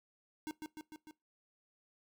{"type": "tone with echo", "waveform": "square", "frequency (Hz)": 308.3, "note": "D#4", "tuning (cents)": -16, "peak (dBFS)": -39, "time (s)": [0.47, 0.51], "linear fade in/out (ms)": 0, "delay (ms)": 150, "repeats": 4, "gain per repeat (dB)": -3, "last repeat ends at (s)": 1.11, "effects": ["noise-tail reverb RT60 0.2 s tail -20 dB re dry"]}